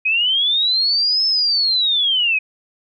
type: linear two-way sweep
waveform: sine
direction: up then down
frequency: 2489 to 5274 to 2489 Hz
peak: -14 dBFS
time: 0.05-2.39 s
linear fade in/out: 10 ms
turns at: 1.26 s
effects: none

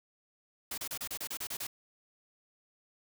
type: noise bursts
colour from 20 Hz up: white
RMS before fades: -38 dBFS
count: 10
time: 0.71-1.669 s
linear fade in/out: 5 ms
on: 68 ms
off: 31 ms
effects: none

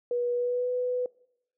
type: tone with pitch glide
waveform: sine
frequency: 484.9 to 497.4 Hz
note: B4 to B4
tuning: -32 to +12 cents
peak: -25 dBFS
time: 0.11-1.06 s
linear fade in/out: 2 ms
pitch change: +44 cents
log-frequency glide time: 0.33-0.7 s
effects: noise-tail reverb RT60 0.8 s tail -23 dB re dry

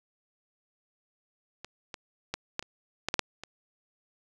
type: clicks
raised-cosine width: 0.2 ms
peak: -23 / -21 / -14 / -12 / -27 / -11 / -9 / -6 / -23 dBFS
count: 9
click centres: 1.646 / 1.942 / 2.34 / 2.594 / 2.626 / 3.086 / 3.141 / 3.193 / 3.436 s
effects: none

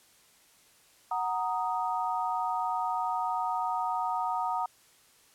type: chord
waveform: sine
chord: D# minor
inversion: first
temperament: equal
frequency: 740 / 932.3 / 1244.5 Hz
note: F#5 / A#5 / D#6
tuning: 0 / 0 / 0 cents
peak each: -32 / -31 / -34 dBFS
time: 1.11-4.66 s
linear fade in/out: 5 ms
effects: white hiss -61 dBFS RMS until 5.34 s + low-pass 12000 Hz 12 dB/octave

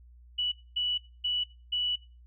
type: tone bursts at uneven times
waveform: sine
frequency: 2952 Hz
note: F#7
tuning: 5 cents flat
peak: -26 dBFS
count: 4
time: 0.38-0.52 / 0.76-0.98 / 1.24-1.44 / 1.72-1.96 s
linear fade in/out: 10 ms
effects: noise-tail reverb RT60 0.3 s tail -19 dB re dry + added 60 Hz sine -51 dBFS peak until 2.26 s

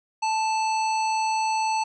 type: harmonic tone with a mistuned harmonic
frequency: 879 Hz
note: A5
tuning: 2 cents flat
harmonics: 1 / 3 / 5 / 7 / 9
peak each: -22 / -32 / -36 / -39 / -41 dBFS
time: 0.22-1.84 s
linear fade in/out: 10 ms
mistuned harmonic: 7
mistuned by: -37 cents
effects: none

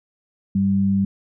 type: tone pair together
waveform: sine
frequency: 97.53 / 195.6 Hz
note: G2 / G3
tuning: -8 / -4 cents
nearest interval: octave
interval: 1204 cents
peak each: -25 / -16 dBFS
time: 0.55-1.05 s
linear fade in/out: 5 ms
effects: none

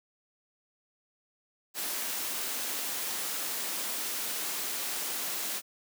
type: high-pass noise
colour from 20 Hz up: white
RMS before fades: -34 dBFS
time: 1.74-5.62 s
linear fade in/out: 50 ms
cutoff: 200 Hz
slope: 24 dB/octave
effects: none

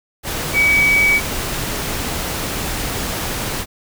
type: tone in noise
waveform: sine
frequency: 2274 Hz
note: C#7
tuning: 44 cents sharp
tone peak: -11 dBFS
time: 0.53-1.21 s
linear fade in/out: 50 ms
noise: pink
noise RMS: -23 dBFS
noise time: 0.23-3.66 s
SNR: +9 dB
effects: none

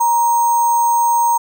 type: tone with sample-and-hold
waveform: sine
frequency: 941 Hz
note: A#5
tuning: 16 cents sharp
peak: -11 dBFS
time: 0-1.38 s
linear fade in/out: 10 ms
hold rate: 7350 Hz
effects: none

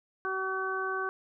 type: harmonic tone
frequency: 380 Hz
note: F#4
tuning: 46 cents sharp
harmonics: 1 / 2 / 3 / 4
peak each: -35 / -40 / -34 / -34 dBFS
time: 0.25-1.09 s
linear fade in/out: 0 ms
effects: none

